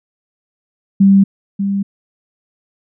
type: tone pair in turn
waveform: sine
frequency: 196 / 198.16 Hz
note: G3 / G3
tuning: 0 / +19 cents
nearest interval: unison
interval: 19 cents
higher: second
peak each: -5 / -14 dBFS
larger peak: first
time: 1-1.24 / 1.59-1.83 s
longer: neither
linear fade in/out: 10 ms
effects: none